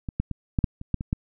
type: clicks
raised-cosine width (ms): 5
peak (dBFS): -18 / -11 / -17 / -9 / -6 / -23 / -10 / -18 / -11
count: 9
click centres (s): 0.088 / 0.2 / 0.313 / 0.588 / 0.642 / 0.814 / 0.943 / 1.009 / 1.129
effects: none